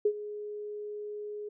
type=tone with ADSR envelope; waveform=sine; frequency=417.7 Hz; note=G#4; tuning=10 cents sharp; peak=-20 dBFS; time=0.05-1.49 s; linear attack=6 ms; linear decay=67 ms; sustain=-16 dB; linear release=8 ms; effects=none